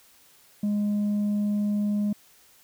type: tone with tanh clipping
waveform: triangle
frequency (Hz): 206.8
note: G#3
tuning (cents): -7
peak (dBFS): -23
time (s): 0.63-2.13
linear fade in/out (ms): 5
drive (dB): 7
effects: white hiss -57 dBFS RMS until 2.63 s